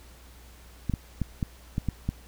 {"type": "clicks", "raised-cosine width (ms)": 5, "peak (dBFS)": -14, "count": 7, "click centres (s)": [0.897, 0.938, 1.217, 1.428, 1.781, 1.887, 2.09], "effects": ["added 60 Hz sine -49 dBFS peak until 2.27 s", "pink hiss -54 dBFS RMS until 2.27 s"]}